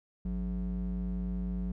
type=ring-modulated tone; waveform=triangle; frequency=117 Hz; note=A#2; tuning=7 cents sharp; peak=-26 dBFS; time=0.25-1.72 s; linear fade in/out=5 ms; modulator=65 Hz; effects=none